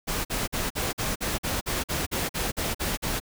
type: noise bursts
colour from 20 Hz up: pink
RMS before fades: -28 dBFS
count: 14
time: 0.07-3.201 s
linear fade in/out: 20 ms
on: 180 ms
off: 47 ms
effects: none